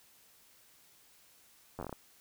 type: slowing click train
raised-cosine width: 1 ms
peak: -26 dBFS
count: 8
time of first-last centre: 1.79-1.927 s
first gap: 10 ms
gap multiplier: 1.22
effects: white hiss -63 dBFS RMS until 2.2 s

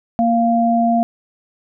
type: tone pair together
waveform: sine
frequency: 233.1 / 694.7 Hz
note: A#3 / F5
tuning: 0 / -9 cents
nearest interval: octave + perfect fifth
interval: 1891 cents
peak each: -15 dBFS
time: 0.19-1.03 s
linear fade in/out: 0 ms
effects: none

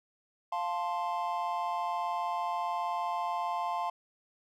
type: chord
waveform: triangle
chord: F major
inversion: none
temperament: equal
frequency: 698.5 / 880 / 1046.5 Hz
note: F5 / A5 / C6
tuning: 0 / 0 / 0 cents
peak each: -33 dBFS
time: 0.52-3.9 s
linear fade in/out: 5 ms
effects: none

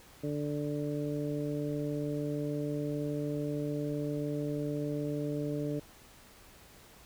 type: harmonic tone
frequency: 146.83 Hz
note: D3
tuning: in tune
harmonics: 1 / 2 / 3 / 4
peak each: -36 / -35 / -38 / -41 dBFS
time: 0.23-5.8 s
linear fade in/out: 10 ms
effects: pink hiss -56 dBFS RMS until 7.05 s

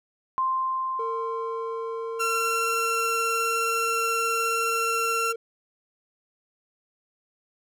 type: tone with exponential decay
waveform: sine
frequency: 1046.5 Hz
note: C6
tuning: in tune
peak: -21 dBFS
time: 0.38-4.8 s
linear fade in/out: 0 ms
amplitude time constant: 960 ms
type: tone with pitch glide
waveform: triangle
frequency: 454.7 to 458.4 Hz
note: A#4 to A#4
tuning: -43 to -29 cents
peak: -28 dBFS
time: 0.99-5.36 s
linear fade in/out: 5 ms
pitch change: +14 cents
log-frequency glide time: 1.94-2.72 s
type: tone with vibrato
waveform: 30% pulse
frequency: 1361 Hz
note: F6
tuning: 45 cents flat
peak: -21 dBFS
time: 2.19-5.33 s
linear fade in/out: 20 ms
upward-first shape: square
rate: 19 Hz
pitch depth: 9 cents each way
effects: none

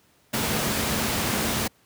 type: tone in noise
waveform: sine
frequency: 220.6 Hz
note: A3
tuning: 5 cents sharp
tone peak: -33 dBFS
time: 0.33-1.68 s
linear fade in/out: 10 ms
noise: pink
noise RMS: -25 dBFS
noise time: 0.33-1.68 s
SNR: -11 dB
effects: pink hiss -61 dBFS RMS until 1.85 s + high-pass 80 Hz 12 dB/octave

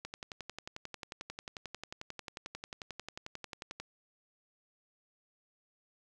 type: click train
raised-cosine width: 0.2 ms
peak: -24 dBFS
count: 43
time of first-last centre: 0.05-3.8 s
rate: 11.2 Hz
effects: none

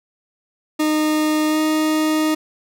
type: tone with pitch glide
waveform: 40% pulse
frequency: 307.3 to 310.7 Hz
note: D#4 to D#4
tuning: -21 to -2 cents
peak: -15 dBFS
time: 0.79-2.35 s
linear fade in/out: 10 ms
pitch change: +19 cents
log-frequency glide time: 1.48-1.59 s
effects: none

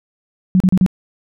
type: tone bursts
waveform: sine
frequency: 185 Hz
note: F#3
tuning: in tune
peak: -8 dBFS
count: 4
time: 0.55-0.863 s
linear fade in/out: 0 ms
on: 52 ms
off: 35 ms
effects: none

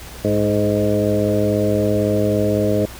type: harmonic tone with a mistuned harmonic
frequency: 103.83 Hz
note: G#2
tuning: in tune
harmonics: 1 / 2 / 3 / 4 / 5 / 6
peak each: -22 / -22 / -22 / -22 / -22 / -22 dBFS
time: 0.24-2.86 s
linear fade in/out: 10 ms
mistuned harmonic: 4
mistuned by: +25 cents
effects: added 60 Hz sine -37 dBFS peak until 2.99 s + pink hiss -37 dBFS RMS until 2.99 s

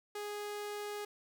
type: tone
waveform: sawtooth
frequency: 414.4 Hz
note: G#4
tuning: 4 cents flat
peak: -35 dBFS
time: 0.15-1.05 s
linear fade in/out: 5 ms
effects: none

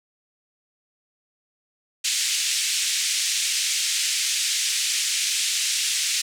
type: band-pass noise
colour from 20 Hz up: white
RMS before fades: -24 dBFS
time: 2.04-6.22 s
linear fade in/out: 10 ms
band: 2200 to 8200 Hz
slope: 24 dB/octave
effects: none

